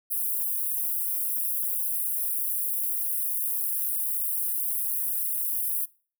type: high-pass noise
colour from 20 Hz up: white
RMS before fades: -28 dBFS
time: 0.1-5.86 s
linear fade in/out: 20 ms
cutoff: 10000 Hz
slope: 48 dB/octave
effects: noise-tail reverb RT60 0.4 s tail -23 dB re dry